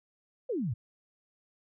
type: exponential sweep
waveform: sine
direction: down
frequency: 554.4 to 100.3 Hz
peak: -29 dBFS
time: 0.49-0.74 s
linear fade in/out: 10 ms
effects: none